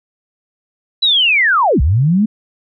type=linear two-way sweep; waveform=sine; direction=down then up; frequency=4000 to 58.27 to 224.2 Hz; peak=-9 dBFS; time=1.02-2.26 s; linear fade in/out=10 ms; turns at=1.81 s; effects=none